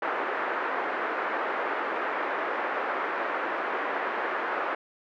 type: band-pass noise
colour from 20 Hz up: white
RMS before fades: -30 dBFS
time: 0.02-4.75 s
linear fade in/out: 5 ms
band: 330 to 1700 Hz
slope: 24 dB/octave
effects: none